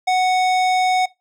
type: tone with hard clipping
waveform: sine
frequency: 740 Hz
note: F#5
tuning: in tune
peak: -16 dBFS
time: 0.07-1.06 s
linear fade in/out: 10 ms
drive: 15 dB
effects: noise-tail reverb RT60 0.2 s tail -20 dB re dry